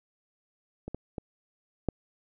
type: clicks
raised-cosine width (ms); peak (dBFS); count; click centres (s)
2; -24 / -21 / -21 / -13; 4; 0.88 / 0.946 / 1.182 / 1.887
effects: none